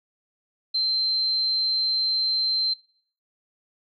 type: tone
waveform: sine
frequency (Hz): 4118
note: C8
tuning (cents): -28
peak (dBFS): -21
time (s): 0.74-2.74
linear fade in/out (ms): 10
effects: noise-tail reverb RT60 0.6 s tail -23 dB re dry